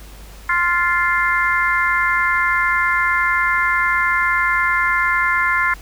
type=harmonic tone; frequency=349.2 Hz; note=F4; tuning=in tune; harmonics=3 / 4 / 5 / 6; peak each=-20 / -20 / -20 / -20 dBFS; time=0.49-5.74 s; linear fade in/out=5 ms; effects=added 50 Hz sine -37 dBFS peak until 5.81 s + pink hiss -43 dBFS RMS until 5.81 s